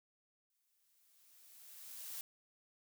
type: noise with exponential growth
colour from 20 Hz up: blue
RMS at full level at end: -44 dBFS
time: 0.5-2.21 s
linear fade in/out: 1 ms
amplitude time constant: 370 ms
effects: none